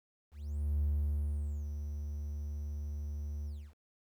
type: tone with ADSR envelope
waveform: triangle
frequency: 73.42 Hz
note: D2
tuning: in tune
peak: -25 dBFS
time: 0.31-3.74 s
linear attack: 500 ms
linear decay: 840 ms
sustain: -9 dB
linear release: 280 ms
effects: tanh soft clip ceiling -23 dBFS + 11-bit